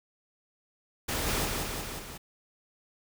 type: noise with echo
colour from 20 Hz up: pink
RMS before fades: -31 dBFS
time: 1.08-1.46 s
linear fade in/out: 10 ms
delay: 180 ms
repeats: 4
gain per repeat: -3 dB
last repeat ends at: 2.18 s
effects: none